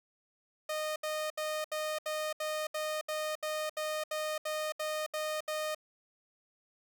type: tone bursts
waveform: sawtooth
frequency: 616 Hz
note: D#5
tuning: 17 cents flat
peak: -29 dBFS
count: 15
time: 0.69-5.748 s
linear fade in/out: 5 ms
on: 270 ms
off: 72 ms
effects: none